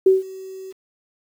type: tone with ADSR envelope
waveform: sine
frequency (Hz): 380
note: F#4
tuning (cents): +46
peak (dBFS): -8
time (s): 0.06-0.73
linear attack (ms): 6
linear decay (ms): 160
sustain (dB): -24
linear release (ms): 23
effects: 8-bit